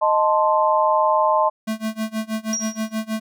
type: chord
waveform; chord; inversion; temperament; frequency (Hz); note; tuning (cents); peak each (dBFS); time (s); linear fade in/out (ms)
sine; A diminished; second; equal; 622.3 / 880 / 1046.5; Eb5 / A5 / C6; 0 / 0 / 0; -19; 0.01-1.5; 20
type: tone with tremolo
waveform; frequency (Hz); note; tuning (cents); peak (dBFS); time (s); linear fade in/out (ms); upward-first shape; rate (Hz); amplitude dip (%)
square; 219.5; A3; -4; -21; 1.67-3.2; 10; sine; 6.3; 95
type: tone with exponential decay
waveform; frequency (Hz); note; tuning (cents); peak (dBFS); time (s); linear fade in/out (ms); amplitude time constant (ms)
sine; 5690; F8; +31; -19; 2.53-2.99; 1; 100
effects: none